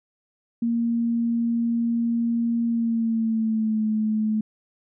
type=tone with pitch glide; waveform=sine; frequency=233.1 to 216.2 Hz; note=A#3 to A3; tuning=0 to -30 cents; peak=-20 dBFS; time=0.62-4.41 s; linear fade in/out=5 ms; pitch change=-130 cents; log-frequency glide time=2.66-3.84 s; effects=none